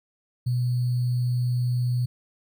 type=tone with sample-and-hold; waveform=sine; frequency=123.4 Hz; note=B2; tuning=1 cent flat; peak=-21 dBFS; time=0.46-2.06 s; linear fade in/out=10 ms; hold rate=4410 Hz; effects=none